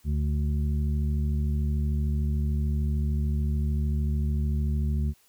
harmonic tone, 73.42 Hz, D2, in tune, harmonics 1 / 2 / 3 / 5, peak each -24 / -31 / -34 / -47 dBFS, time 0.04-5.14 s, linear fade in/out 50 ms, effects white hiss -62 dBFS RMS until 5.28 s

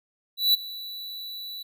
square tone with ADSR envelope, 3951 Hz, B7, in tune, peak -16 dBFS, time 0.37-1.63 s, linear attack 170 ms, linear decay 14 ms, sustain -19 dB, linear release 10 ms, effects none

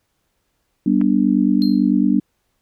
sine chord, G major, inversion none, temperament just, 196 / 245 / 294 Hz, G3 / B3 / D4, 0 / -14 / +2 cents, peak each -17 dBFS, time 0.86-2.2 s, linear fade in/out 5 ms
clicks, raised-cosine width 0.5 ms, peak -29 / -19 dBFS, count 2, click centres 1.011 / 1.014 s
triangle tone with exponential decay, 4186 Hz, C8, in tune, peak -24 dBFS, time 1.62-1.91 s, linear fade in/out 0 ms, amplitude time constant 61 ms
effects pink hiss -69 dBFS RMS until 2.61 s

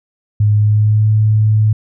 sine tone with pitch glide, 104.9 to 107.72 Hz, G#2 to A2, +18 to -36 cents, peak -8 dBFS, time 0.4-1.73 s, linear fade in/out 5 ms, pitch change +46 cents, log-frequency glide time 0.54-1.09 s, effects none

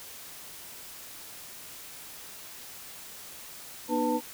sine tone cluster, 241.3 / 303.5 / 495.6 / 893 Hz, B3 / D#4 / B4 / A5, -40 / -43 / +6 / +25 cents, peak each -30 dBFS, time 3.88-4.21 s, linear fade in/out 50 ms, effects white hiss -45 dBFS RMS until 4.33 s

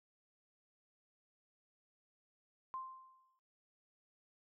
sine tone with exponential decay, 1046.5 Hz, C6, in tune, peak -39 dBFS, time 2.74-3.39 s, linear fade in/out 0 ms, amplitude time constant 140 ms, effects noise-tail reverb RT60 0.7 s tail -19 dB re dry

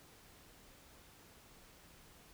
silence, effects pink hiss -61 dBFS RMS until 2.33 s

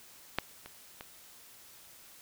clicks, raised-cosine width 0.3 ms, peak -12 / -28 / -26 dBFS, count 3, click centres 0.386 / 0.66 / 1.009 s, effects white hiss -55 dBFS RMS until 2.21 s

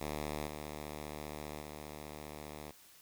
5% pulse tone with level steps, 75 Hz, D2, 37 cents sharp, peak -26 / -31 / -34 dBFS, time 0-2.72 s, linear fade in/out 20 ms, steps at 0.46 / 1.6 s, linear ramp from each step 20 ms, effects white hiss -60 dBFS RMS until 3.01 s

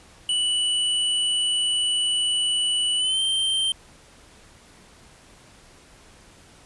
square tone with pitch glide, 2960 to 3136 Hz, F#7 to G7, 0 to 0 cents, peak -21 dBFS, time 0.29-3.72 s, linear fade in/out 2 ms, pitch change +100 cents, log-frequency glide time 2.97-3.21 s, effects pink hiss -51 dBFS RMS until 6.65 s + resampled to 24000 Hz

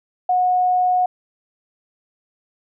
sine tone, 729 Hz, F#5, 26 cents flat, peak -14 dBFS, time 0.29-1.06 s, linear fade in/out 5 ms, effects none

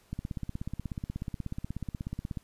click train, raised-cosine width 5 ms, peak -22 dBFS, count 38, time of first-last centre 0.13-2.372 s, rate 16.5 Hz, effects pink hiss -64 dBFS RMS until 2.43 s + resampled to 32000 Hz

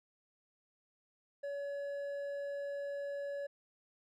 sine tone with hard clipping, 566 Hz, C#5, 36 cents sharp, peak -39 dBFS, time 1.43-3.47 s, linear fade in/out 10 ms, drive 5 dB, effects none

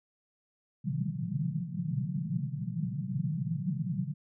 pink band-pass noise, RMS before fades -33 dBFS, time 0.84-4.14 s, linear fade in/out 20 ms, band 120 to 200 Hz, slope 96 dB/octave, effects none

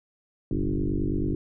sine tone with frequency modulation, 140 Hz, C#3, 18 cents sharp, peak -23 dBFS, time 0.51-1.35 s, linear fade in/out 2 ms, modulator 49.1 Hz, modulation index 4.5, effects none

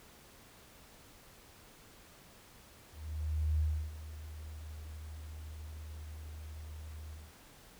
sine tone with ADSR envelope, 77 Hz, D#2, 17 cents flat, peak -27 dBFS, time 2.91-7.35 s, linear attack 690 ms, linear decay 310 ms, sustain -16 dB, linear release 240 ms, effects pink hiss -58 dBFS RMS until 7.79 s

